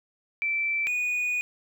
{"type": "tone pair in turn", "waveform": ["sine", "triangle"], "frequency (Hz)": [2332, 2466], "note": ["D7", "D#7"], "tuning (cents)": [-13, -16], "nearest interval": "minor second", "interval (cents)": 97, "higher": "second", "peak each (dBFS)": [-24, -23], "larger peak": "second", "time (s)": [[0.42, 0.87], [0.87, 1.41]], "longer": "second", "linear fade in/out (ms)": 0, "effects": []}